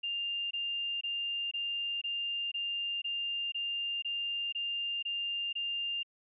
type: tone bursts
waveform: sine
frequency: 2800 Hz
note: F7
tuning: 4 cents sharp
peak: -32 dBFS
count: 12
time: 0.03-6.032 s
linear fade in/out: 10 ms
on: 480 ms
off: 22 ms
effects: none